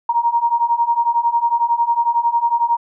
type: beating tone pair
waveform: sine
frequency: 932.3 / 943.3 Hz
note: A#5 / A#5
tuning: 0 / +20 cents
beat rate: 11 Hz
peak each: -18 / -16 dBFS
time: 0.09-2.77 s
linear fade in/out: 5 ms
effects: none